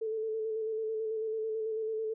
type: tone with vibrato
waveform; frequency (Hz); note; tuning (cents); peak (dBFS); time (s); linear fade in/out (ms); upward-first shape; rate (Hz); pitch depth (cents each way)
sine; 440; A4; 0; -31; 0.01-2.14; 10; square; 9.1; 23
effects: none